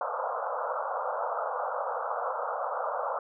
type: band-pass noise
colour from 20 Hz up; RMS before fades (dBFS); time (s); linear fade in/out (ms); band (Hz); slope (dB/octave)
pink; -32; 0.01-3.19; 2; 490 to 1400; 96
effects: none